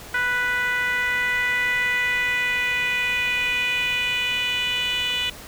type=tone with band-pass filter sweep; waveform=10% pulse; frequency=493.9 Hz; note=B4; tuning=in tune; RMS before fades=-23 dBFS; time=0.14-5.3 s; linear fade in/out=5 ms; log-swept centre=1600 to 3100 Hz; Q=3.9; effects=pink hiss -40 dBFS RMS until 5.47 s